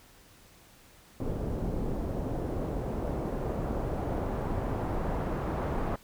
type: noise with low-pass filter sweep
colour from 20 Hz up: pink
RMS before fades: -32 dBFS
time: 1.2-5.96 s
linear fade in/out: 2 ms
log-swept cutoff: 460 to 1000 Hz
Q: 0.96
effects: pink hiss -57 dBFS RMS until 6.03 s